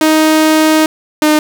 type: tone pair in turn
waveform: sawtooth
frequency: 312.8 / 305 Hz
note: D#4 / D#4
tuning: +9 / -34 cents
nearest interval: unison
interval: 43 cents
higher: first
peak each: -3 dBFS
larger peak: neither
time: 0.01-0.86 / 1.22-1.39 s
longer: first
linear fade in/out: 2 ms
effects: none